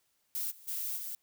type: noise with level steps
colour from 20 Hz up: violet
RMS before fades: -35 / -55 / -36 / -40 dBFS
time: 0.35-1.15 s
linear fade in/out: 0 ms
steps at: 0.5 / 0.67 / 0.96 s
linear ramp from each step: 20 ms
effects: white hiss -75 dBFS RMS until 1.22 s